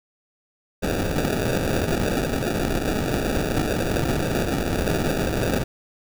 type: noise with sample-and-hold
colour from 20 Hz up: white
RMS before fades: -23 dBFS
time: 0.82-5.64 s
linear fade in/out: 10 ms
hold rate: 1050 Hz
effects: none